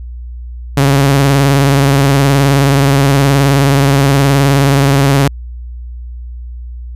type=tone with vibrato; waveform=sawtooth; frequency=138.59 Hz; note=C#3; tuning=in tune; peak=-3 dBFS; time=0.77-5.28 s; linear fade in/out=5 ms; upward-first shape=triangle; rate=19 Hz; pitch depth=64 cents each way; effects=added 60 Hz sine -23 dBFS peak until 6.95 s + resampled to 32000 Hz